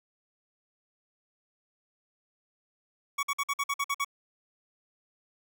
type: tone bursts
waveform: 25% pulse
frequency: 1123 Hz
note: C#6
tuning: 22 cents sharp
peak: -23 dBFS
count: 9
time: 3.18-4.047 s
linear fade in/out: 10 ms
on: 51 ms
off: 51 ms
effects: none